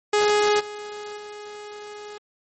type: tone with level steps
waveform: sawtooth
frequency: 417.2 Hz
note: G#4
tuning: 8 cents sharp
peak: -13 / -29 / -32 dBFS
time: 0.13-2.18 s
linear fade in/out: 5 ms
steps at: 0.59 / 1.16 s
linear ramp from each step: 20 ms
effects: MP3 32 kbps